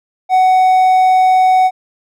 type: tone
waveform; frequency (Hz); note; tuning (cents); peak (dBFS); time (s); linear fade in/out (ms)
triangle; 746; F#5; +14; -5; 0.29-1.71; 50
effects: none